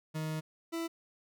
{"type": "tone pair in turn", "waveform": "40% pulse", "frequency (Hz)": [156.5, 331.6], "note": ["D#3", "E4"], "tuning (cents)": [10, 10], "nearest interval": "octave + minor second", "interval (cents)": 1300, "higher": "second", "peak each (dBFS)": [-33, -33], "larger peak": "neither", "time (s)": [[0.14, 0.41], [0.72, 0.88]], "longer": "first", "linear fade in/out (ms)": 20, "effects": []}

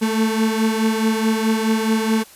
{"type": "beating tone pair", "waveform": "35% pulse", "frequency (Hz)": [220, 224.7], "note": ["A3", "A3"], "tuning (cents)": [0, 37], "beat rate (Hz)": 4.7, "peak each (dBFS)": [-16, -21], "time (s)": [0.01, 2.24], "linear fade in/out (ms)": 20, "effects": ["white hiss -45 dBFS RMS until 2.35 s", "resampled to 32000 Hz"]}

